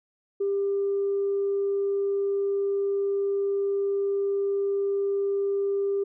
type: tone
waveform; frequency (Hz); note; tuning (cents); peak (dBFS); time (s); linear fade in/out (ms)
sine; 397.7; G4; +25; -22; 0.4-6.04; 10
effects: tanh soft clip ceiling -18 dBFS